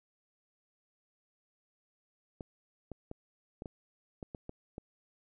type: clicks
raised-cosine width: 2 ms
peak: -28 dBFS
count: 9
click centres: 2.408 / 2.917 / 3.114 / 3.621 / 3.658 / 4.228 / 4.348 / 4.494 / 4.781 s
effects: none